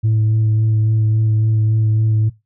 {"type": "tone with vibrato", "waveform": "sine", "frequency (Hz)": 109.4, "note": "A2", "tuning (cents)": -9, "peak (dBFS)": -10, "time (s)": [0.03, 2.3], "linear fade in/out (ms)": 20, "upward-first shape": "sine", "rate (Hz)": 3.6, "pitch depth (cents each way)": 15, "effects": ["noise-tail reverb RT60 0.2 s tail -18 dB re dry", "tanh soft clip ceiling -10 dBFS"]}